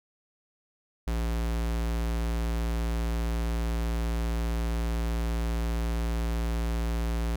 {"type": "tone", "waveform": "square", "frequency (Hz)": 57.2, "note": "A#1", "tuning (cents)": -32, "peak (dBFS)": -27, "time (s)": [1.07, 7.36], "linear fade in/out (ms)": 5, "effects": []}